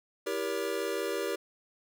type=chord; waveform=square; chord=E diminished seventh; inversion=none; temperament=just; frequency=329.6 / 395.6 / 474.7 / 569.6 Hz; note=E4 / G4 / Bb4 / Db5; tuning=0 / +16 / +31 / +47 cents; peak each=-40 / -35 / -36 / -38 dBFS; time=0.26-1.36 s; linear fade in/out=10 ms; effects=none